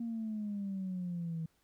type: exponential sweep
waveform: sine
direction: down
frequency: 235.2 to 160.1 Hz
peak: -34 dBFS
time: 0-1.46 s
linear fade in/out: 5 ms
effects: tanh soft clip ceiling -31 dBFS + pink hiss -74 dBFS RMS until 1.63 s